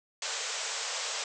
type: band-pass noise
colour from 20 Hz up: white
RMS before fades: -35 dBFS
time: 0.22-1.24 s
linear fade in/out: 2 ms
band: 430 to 7900 Hz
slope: 96 dB/octave
effects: none